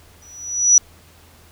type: tone with exponential growth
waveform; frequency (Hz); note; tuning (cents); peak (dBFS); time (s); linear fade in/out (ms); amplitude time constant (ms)
sine; 5880; F#8; -12; -5; 0.22-0.78; 2; 120
effects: added 82 Hz sine -50 dBFS peak until 1.51 s + pink hiss -50 dBFS RMS until 1.51 s